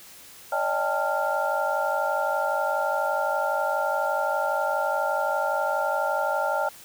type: tone cluster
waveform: sine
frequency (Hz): 570 / 622 / 799 / 884 / 1390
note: C#5 / D#5 / G5 / A5 / F6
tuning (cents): +48 / -1 / +33 / +8 / -9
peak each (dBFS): -29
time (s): 0.52-6.69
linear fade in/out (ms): 5
effects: white hiss -47 dBFS RMS until 6.84 s